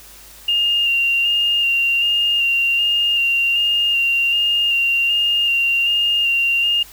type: tone with vibrato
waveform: sine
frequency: 2798 Hz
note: F7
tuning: 3 cents sharp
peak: -14 dBFS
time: 0.48-6.83 s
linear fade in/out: 5 ms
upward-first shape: square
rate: 1.3 Hz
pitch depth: 18 cents each way
effects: added 50 Hz sine -48 dBFS peak until 6.92 s + white hiss -42 dBFS RMS until 6.92 s